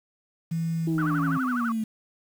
sine tone with pitch glide, 164.81 to 161.7 Hz, E3 to E3, 0 to -33 cents, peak -24 dBFS, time 0.51-1.38 s, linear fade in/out 10 ms, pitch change -33 cents, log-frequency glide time 0.73-1.03 s
sine exponential sweep, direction down, 329.6 to 216.1 Hz, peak -24 dBFS, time 0.87-1.84 s, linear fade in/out 5 ms
sine tone with vibrato, 1298 Hz, E6, 27 cents flat, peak -27 dBFS, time 0.98-1.72 s, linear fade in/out 2 ms, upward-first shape sine, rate 12 Hz, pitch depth 270 cents each way
effects tanh soft clip ceiling -17 dBFS + 8-bit

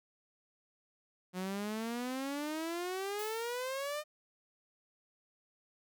sawtooth exponential sweep, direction up, 180 to 613 Hz, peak -32 dBFS, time 1.33-4.04 s, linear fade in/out 50 ms
blue noise with exponential decay, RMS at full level -44 dBFS, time 3.19-3.93 s, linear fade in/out 2 ms, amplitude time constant 160 ms
effects none

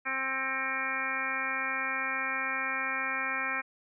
harmonic tone with a mistuned harmonic, 264.7 Hz, C4, 20 cents sharp, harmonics 1 / 2 / 3 / 4 / 5 / 6 / 7 / 8 / 9, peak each -45 / -45 / -43 / -39 / -37 / -36 / -36 / -38 / -36 dBFS, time 0.05-3.62 s, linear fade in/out 20 ms, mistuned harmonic 8, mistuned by +64 cents, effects none

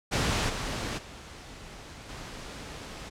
pink noise with level steps, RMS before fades -27 / -33 / -45 / -41 dBFS, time 0.11-3.1 s, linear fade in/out 20 ms, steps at 0.48 / 0.97 / 2.08 s, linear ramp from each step 20 ms, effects low-pass 7000 Hz 12 dB/octave

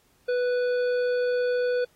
harmonic tone, 493.9 Hz, B4, in tune, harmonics 1 / 3 / 5 / 7 / 9, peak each -22 / -34 / -46 / -49 / -46 dBFS, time 0.28-1.85 s, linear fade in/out 10 ms, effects pink hiss -64 dBFS RMS until 1.95 s + AAC 48 kbps

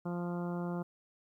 harmonic tone, 174.61 Hz, F3, in tune, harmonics 1 / 2 / 3 / 4 / 5 / 6 / 7 / 8, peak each -35 / -41 / -45 / -47 / -49 / -51 / -52 / -53 dBFS, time 0.05-0.83 s, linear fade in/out 10 ms, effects 12-bit

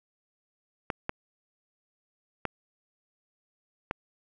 clicks, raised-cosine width 0.5 ms, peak -14 dBFS, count 4, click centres 0.902 / 1.094 / 2.453 / 3.911 s, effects none

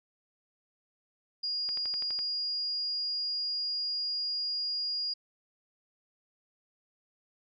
sine tone, 4850 Hz, D#8, 45 cents flat, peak -30 dBFS, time 1.43-5.14 s, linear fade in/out 10 ms
click train, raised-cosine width 0.3 ms, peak -29 dBFS, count 7, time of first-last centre 1.69-2.19 s, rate 12 Hz
effects none

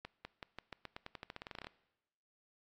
accelerating click train, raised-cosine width 0.3 ms, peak -28 dBFS, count 20, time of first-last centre 0.05-1.67 s, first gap 200 ms, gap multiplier 0.89, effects noise-tail reverb RT60 1.0 s tail -21 dB re dry + AAC 48 kbps

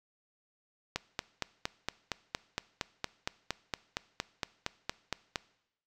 click train, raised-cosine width 0.2 ms, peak -14 dBFS, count 20, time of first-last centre 0.96-5.358 s, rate 4.32 Hz, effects noise-tail reverb RT60 0.8 s tail -20 dB re dry

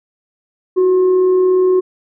sine tone with frequency modulation, 370 Hz, F#4, in tune, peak -9 dBFS, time 0.76-1.81 s, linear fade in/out 20 ms, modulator 703 Hz, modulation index 0.21, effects none

